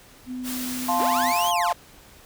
sine tone, 252.7 Hz, B3, 40 cents sharp, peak -29 dBFS, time 0.26-1.34 s, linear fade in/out 50 ms
white noise, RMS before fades -33 dBFS, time 0.43-1.53 s, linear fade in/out 50 ms
sine chord, F major, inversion none, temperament just, 698.5 / 873.1 / 1047.7 Hz, F5 / A5 / C6, 0 / -14 / +2 cents, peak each -24 / -25 / -25 dBFS, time 0.88-1.73 s, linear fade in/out 10 ms
sawtooth linear two-way sweep, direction up then down, 240 to 3322 to 505 Hz, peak -24 dBFS, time 0.99-1.73 s, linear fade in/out 5 ms, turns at 1.5 s
effects pink hiss -50 dBFS RMS until 2.25 s

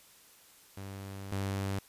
sawtooth tone pair in turn, 97.9 / 97.9 Hz, G2 / G2, -2 / -2 cents, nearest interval unison, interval 0 cents, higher neither, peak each -37 / -28 dBFS, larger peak second, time 0.77-1.32 / 1.32-1.79 s, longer first, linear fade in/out 5 ms, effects white hiss -59 dBFS RMS until 1.88 s + resampled to 32000 Hz

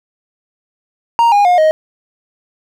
triangle tone with pitch steps, 932.3 / 816.3 / 714.8 / 625.8 Hz, A#5 / G#5 / F5 / D#5, 0 / -30 / +40 / +10 cents, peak -5 dBFS, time 1.19-1.71 s, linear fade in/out 0 ms, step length 130 ms, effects none

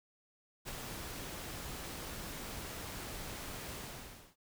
pink noise with ADSR envelope, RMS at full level -41 dBFS, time 0.65-4.36 s, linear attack 33 ms, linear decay 24 ms, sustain -3 dB, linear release 600 ms, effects none

